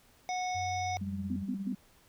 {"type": "harmonic tone", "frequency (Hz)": 733, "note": "F#5", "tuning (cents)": -16, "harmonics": [1, 3, 5, 7, 8], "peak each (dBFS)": [-32, -40, -48, -47, -46], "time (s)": [0.29, 0.97], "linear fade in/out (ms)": 0}
{"type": "tone with pitch glide", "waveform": "sine", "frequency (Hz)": [94.4, 89.51], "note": ["F#2", "F2"], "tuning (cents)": [35, 43], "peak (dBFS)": -39, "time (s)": [0.54, 1.44], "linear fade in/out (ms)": 20, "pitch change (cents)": -92, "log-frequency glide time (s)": [0.92, 1.22]}
{"type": "tone with tremolo", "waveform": "sine", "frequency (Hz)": 196, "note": "G3", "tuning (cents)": 0, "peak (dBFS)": -32, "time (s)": [1.01, 1.75], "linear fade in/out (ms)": 5, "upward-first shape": "sine", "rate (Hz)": 17, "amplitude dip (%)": 55}
{"type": "tone bursts", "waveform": "sine", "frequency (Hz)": 250.2, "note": "B3", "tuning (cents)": 23, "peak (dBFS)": -32, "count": 3, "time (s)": [1.3, 1.729], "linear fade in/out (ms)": 5, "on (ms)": 63, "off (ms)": 120}
{"effects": ["pink hiss -63 dBFS RMS until 2.08 s"]}